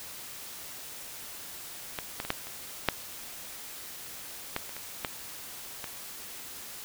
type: clicks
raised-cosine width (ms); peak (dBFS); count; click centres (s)
0.3; -16 / -16 / -20 / -10 / -25 / -6 / -13 / -27 / -24 / -13 / -20; 11; 1.988 / 2.201 / 2.25 / 2.304 / 2.47 / 2.887 / 4.564 / 4.693 / 4.766 / 5.048 / 5.842
effects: white hiss -43 dBFS RMS until 6.84 s